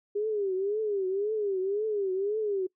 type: tone with vibrato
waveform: sine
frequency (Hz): 403.4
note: G4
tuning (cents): +50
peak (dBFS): -26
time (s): 0.15-2.67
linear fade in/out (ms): 10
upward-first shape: triangle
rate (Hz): 1.9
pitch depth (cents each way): 160
effects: noise-tail reverb RT60 0.1 s tail -23 dB re dry